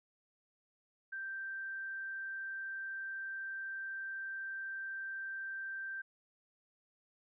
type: tone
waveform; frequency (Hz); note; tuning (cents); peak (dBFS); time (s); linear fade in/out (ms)
sine; 1568; G6; 0; -39; 1.12-6.02; 10
effects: none